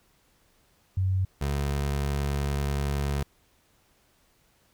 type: tone pair in turn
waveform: sine / 25% pulse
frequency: 94.3 / 70.65 Hz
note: F#2 / C#2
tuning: +33 / +34 cents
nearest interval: perfect fourth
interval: 499 cents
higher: first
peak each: -22 dBFS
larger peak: neither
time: 0.97-1.25 / 1.41-3.23 s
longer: second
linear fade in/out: 5 ms
effects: pink hiss -65 dBFS RMS until 4.73 s